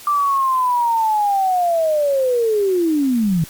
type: linear sweep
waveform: sine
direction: down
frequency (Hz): 1182 to 153.7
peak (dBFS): -14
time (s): 0.07-3.44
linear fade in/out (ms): 2
effects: white hiss -39 dBFS RMS until 3.49 s + Opus 48 kbps